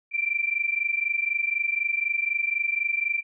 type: tone pair together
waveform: sine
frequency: 2343 / 2367 Hz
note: D7 / D7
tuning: -5 / +13 cents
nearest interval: unison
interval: 18 cents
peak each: -26 dBFS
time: 0.11-3.23 s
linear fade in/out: 50 ms
effects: none